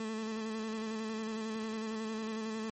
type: tone with vibrato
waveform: 30% pulse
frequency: 220 Hz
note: A3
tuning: in tune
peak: -33 dBFS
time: 0-2.7 s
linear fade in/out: 2 ms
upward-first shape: square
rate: 11 Hz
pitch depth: 23 cents each way
effects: MP3 32 kbps